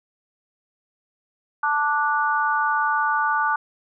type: chord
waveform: sine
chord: D major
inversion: second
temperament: just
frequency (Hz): 881 / 1174.7 / 1468.3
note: A5 / D6 / F#6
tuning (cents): +2 / 0 / -14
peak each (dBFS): -23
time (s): 1.63-3.56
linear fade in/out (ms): 5
effects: none